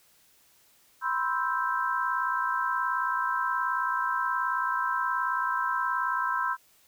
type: chord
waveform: sine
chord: C major seventh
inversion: third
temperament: equal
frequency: 987.8 / 1046.5 / 1318.5 / 1568 Hz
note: B5 / C6 / E6 / G6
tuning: 0 / 0 / 0 / 0 cents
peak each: -31 dBFS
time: 1.01-6.57 s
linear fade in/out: 50 ms
effects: white hiss -62 dBFS RMS until 6.87 s